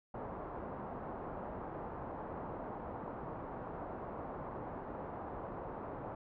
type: low-pass noise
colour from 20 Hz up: white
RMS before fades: -44 dBFS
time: 0.14-6.15 s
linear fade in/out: 5 ms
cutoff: 1000 Hz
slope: 24 dB/octave
effects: none